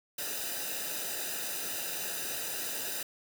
white noise with comb filter, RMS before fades -36 dBFS, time 0.18-3.03 s, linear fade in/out 5 ms, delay 0.91 ms, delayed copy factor -0.75, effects none

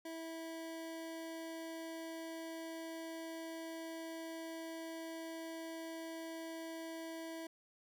25% pulse tone, 326.8 Hz, E4, 15 cents flat, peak -40 dBFS, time 0.05-7.47 s, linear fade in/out 5 ms, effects none

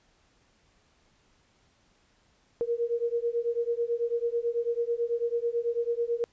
sine beating tone pair, 466.2 / 475.3 Hz, A#4 / A#4, 0 / +34 cents, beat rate 9.1 Hz, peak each -29 dBFS, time 2.61-6.24 s, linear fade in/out 0 ms, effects pink hiss -66 dBFS RMS until 6.32 s + resampled to 16000 Hz

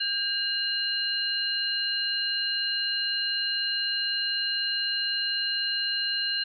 sine tone cluster, 1604 / 2846 / 4135 Hz, G6 / F7 / C8, +39 / +32 / -21 cents, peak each -32 / -30 / -28 dBFS, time 0-6.44 s, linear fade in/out 10 ms, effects none

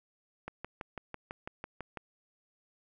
click train, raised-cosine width 0.5 ms, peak -24 dBFS, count 10, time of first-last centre 0.48-1.973 s, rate 6.03 Hz, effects none

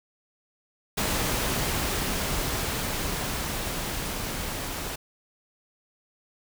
pink noise with level ramp, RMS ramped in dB -26 to -33 dBFS, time 0.97-4.96 s, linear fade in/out 10 ms, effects none

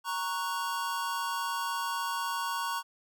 square chord, F# major, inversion first, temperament equal, 932.3 / 1108.7 / 1480 Hz, A#5 / C#6 / F#6, 0 / 0 / 0 cents, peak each -35 / -35 / -39 dBFS, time 0.04-2.83 s, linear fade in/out 50 ms, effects none

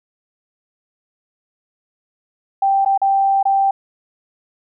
sine tone with dropouts, 784 Hz, G5, in tune, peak -12 dBFS, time 2.62-3.71 s, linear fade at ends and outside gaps 5 ms, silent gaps 2.849-2.859 / 2.977-3.016 / 3.429-3.453 s, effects none

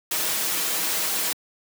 white noise with comb filter, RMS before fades -25 dBFS, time 0.11-1.33 s, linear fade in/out 5 ms, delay 6.3 ms, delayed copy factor +0.6, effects high-pass 200 Hz 12 dB/octave

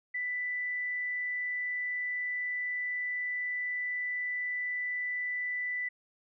sine tone, 1984 Hz, B6, 7 cents sharp, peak -31 dBFS, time 0.14-5.89 s, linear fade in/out 10 ms, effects none

